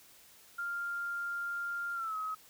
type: tone with pitch glide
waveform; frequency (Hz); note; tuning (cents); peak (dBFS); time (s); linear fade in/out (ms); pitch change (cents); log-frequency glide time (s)
sine; 1396.9 to 1273.6; F6 to D#6; 0 to +40; -34; 0.58-2.35; 10; -160; 1.94-2.16
effects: white hiss -59 dBFS RMS until 2.49 s